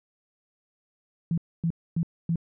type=tone bursts; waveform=sine; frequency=166.8 Hz; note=E3; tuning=21 cents sharp; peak=-22 dBFS; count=4; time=1.31-2.358 s; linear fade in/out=2 ms; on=67 ms; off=260 ms; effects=none